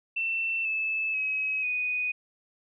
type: tone with pitch steps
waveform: sine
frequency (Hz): 2683 / 2616 / 2550 / 2486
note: E7 / E7 / D#7 / D#7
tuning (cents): +30 / -14 / +42 / -2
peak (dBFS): -26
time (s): 0.16-2.12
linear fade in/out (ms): 10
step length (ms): 490
effects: none